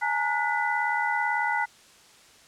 sine tone cluster, 841 / 919 / 1456 / 1995 Hz, G#5 / A#5 / F#6 / B6, +22 / -25 / -28 / +17 cents, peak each -29 dBFS, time 0.01-1.66 s, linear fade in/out 20 ms, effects white hiss -54 dBFS RMS until 2.47 s + low-pass 8000 Hz 12 dB/octave

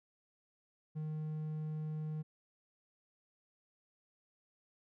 triangle tone, 154.6 Hz, D#3, 11 cents flat, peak -35 dBFS, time 0.95-2.23 s, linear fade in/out 20 ms, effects none

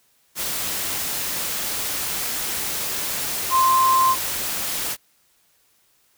sine tone in noise, 1046.5 Hz, C6, in tune, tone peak -14 dBFS, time 3.5-4.16 s, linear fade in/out 50 ms, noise white, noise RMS -26 dBFS, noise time 0.35-4.97 s, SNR +9 dB, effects white hiss -62 dBFS RMS until 6.17 s

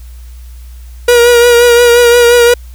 45% pulse tone with vibrato, 478.6 Hz, A#4, 46 cents sharp, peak -3 dBFS, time 1.08-2.54 s, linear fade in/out 5 ms, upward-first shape triangle, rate 5.7 Hz, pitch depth 34 cents each way, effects added 60 Hz sine -27 dBFS peak until 2.74 s + white hiss -45 dBFS RMS until 2.74 s

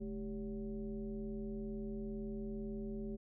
sine tone with frequency modulation, 214.9 Hz, A3, 41 cents flat, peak -39 dBFS, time 0-3.17 s, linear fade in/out 20 ms, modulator 176 Hz, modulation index 1.1, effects none

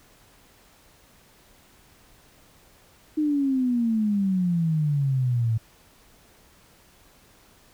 sine exponential sweep, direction down, 310 to 110 Hz, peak -20 dBFS, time 3.17-5.58 s, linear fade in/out 10 ms, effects pink hiss -56 dBFS RMS until 7.73 s

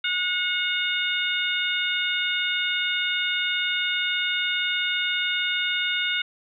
harmonic tone with a mistuned harmonic, 727 Hz, F#5, 31 cents flat, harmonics 2 / 3 / 4 / 5, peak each -28 / -28 / -28 / -28 dBFS, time 0.04-6.22 s, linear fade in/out 5 ms, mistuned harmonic 4, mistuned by -28 cents, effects none

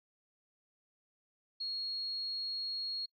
sine tone, 4300 Hz, C8, 47 cents sharp, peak -35 dBFS, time 1.6-3.06 s, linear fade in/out 10 ms, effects noise-tail reverb RT60 0.1 s tail -24 dB re dry + MP3 96 kbps

